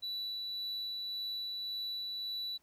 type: tone with tremolo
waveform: sine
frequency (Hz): 3951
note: B7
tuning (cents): 0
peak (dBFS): -33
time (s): 0.02-2.58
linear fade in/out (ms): 20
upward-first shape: sine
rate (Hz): 1.8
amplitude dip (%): 25
effects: tanh soft clip ceiling -35 dBFS + pink hiss -72 dBFS RMS until 2.62 s